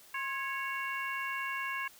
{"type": "harmonic tone with a mistuned harmonic", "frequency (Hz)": 553, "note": "C#5", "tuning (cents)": -4, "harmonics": [2, 3, 4, 5], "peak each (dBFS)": [-38, -38, -39, -42], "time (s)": [0.14, 1.88], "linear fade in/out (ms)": 5, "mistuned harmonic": 2, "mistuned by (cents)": -64, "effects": ["white hiss -57 dBFS RMS until 1.99 s"]}